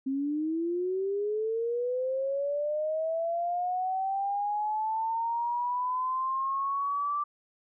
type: linear sweep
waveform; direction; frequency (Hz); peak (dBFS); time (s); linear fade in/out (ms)
sine; up; 263.3 to 1174.7; -27; 0.06-7.24; 10
effects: none